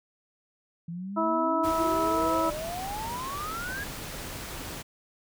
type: exponential sweep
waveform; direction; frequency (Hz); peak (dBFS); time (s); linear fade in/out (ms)
sine; up; 164.81 to 1675; -33; 0.88-3.84; 5
type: harmonic tone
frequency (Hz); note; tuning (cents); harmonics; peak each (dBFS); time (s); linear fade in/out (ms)
325.6; E4; -21; 1 / 2 / 3 / 4; -29 / -29 / -29 / -29; 1.16-2.51; 20
type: noise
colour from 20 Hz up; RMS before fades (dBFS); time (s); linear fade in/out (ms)
pink; -38; 1.63-4.83; 20
effects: none